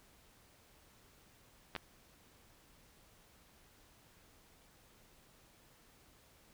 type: clicks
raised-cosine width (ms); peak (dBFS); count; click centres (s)
0.3; -23; 2; 1.752 / 1.763
effects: pink hiss -65 dBFS RMS until 6.53 s